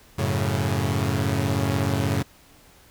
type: chord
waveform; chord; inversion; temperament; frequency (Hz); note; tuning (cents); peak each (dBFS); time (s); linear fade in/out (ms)
sawtooth; F# minor; none; equal with one note detuned; 92.5 / 108.99 / 138.59; F#2 / A2 / C#3; 0 / -16 / 0; -22; 0.18-2.23; 10
effects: pink hiss -53 dBFS RMS until 2.9 s